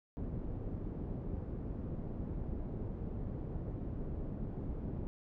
pink low-pass noise, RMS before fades -40 dBFS, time 0.17-5.07 s, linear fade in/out 0 ms, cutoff 340 Hz, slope 12 dB/octave, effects none

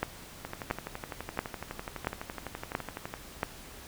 two click trains, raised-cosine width 0.5 ms, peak -13 / -21 dBFS, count 6 / 33, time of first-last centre 0.03-3.431 / 0.45-3.139 s, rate 1.47 / 11.9 Hz, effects pink hiss -48 dBFS RMS until 3.87 s

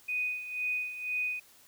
sine tone with tremolo, 2489 Hz, D#7, in tune, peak -28 dBFS, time 0.08-1.4 s, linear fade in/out 10 ms, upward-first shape sine, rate 2 Hz, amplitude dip 70%, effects white hiss -59 dBFS RMS until 1.67 s

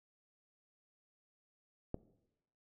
click, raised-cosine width 2 ms, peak -24 dBFS, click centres 1.944 s, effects noise-tail reverb RT60 0.9 s tail -19 dB re dry

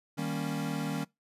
square chord, Eb dominant seventh, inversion none, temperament equal, 155.56 / 196 / 233.1 / 277.2 Hz, Eb3 / G3 / Bb3 / Db4, 0 / 0 / 0 / 0 cents, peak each -36 / -39 / -39 / -37 dBFS, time 0.17-1.05 s, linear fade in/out 20 ms, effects noise-tail reverb RT60 0.2 s tail -23 dB re dry + resampled to 32000 Hz

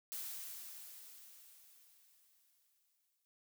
blue noise with exponential decay, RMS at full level -43 dBFS, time 0.12-3.25 s, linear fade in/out 0 ms, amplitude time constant 680 ms, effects none

